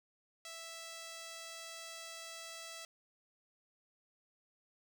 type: tone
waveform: 5% pulse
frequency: 659.3 Hz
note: E5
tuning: in tune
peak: -35 dBFS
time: 0.45-2.85 s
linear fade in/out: 2 ms
effects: none